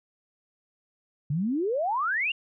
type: exponential sweep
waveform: sine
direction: up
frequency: 136.2 to 2885 Hz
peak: -24 dBFS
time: 1.3-2.32 s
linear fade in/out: 5 ms
effects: none